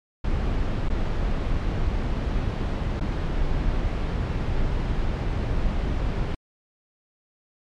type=noise with dropouts; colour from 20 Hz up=brown; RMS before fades=-24 dBFS; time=0.24-6.35 s; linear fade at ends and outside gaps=5 ms; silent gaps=0.887-0.899 / 2.998-3.008 s; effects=low-pass 4000 Hz 12 dB/octave + MP3 96 kbps